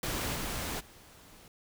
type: noise with level steps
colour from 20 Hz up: pink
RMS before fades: -34 / -36 / -55 dBFS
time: 0.03-1.48 s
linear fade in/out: 2 ms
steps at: 0.34 / 0.79 s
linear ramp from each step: 20 ms
effects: none